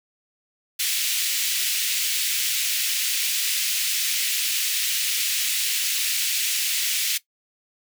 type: high-pass noise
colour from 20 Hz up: pink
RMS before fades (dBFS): -24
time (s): 0.79-7.18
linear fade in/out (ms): 10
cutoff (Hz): 2400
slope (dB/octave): 24
effects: noise-tail reverb RT60 0.1 s tail -17 dB re dry